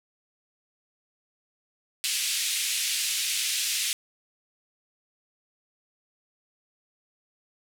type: band-pass noise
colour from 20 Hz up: pink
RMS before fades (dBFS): -28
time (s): 2.04-3.93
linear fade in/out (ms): 0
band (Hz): 2500 to 12000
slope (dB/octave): 24
effects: none